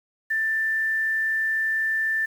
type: tone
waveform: sine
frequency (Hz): 1774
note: A6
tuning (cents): +14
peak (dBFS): -21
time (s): 0.3-2.26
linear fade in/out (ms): 10
effects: 8-bit